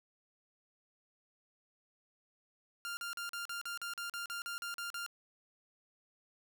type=tone bursts; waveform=sawtooth; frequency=1396.9 Hz; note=F6; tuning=in tune; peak=-35 dBFS; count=14; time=2.85-5.063 s; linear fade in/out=0 ms; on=120 ms; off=41 ms; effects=none